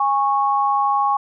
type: tone pair together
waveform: sine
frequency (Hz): 821.3 / 1102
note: G#5 / C#6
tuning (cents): -20 / -11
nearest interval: perfect fourth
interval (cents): 509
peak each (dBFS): -18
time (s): 0-1.17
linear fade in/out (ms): 5
effects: none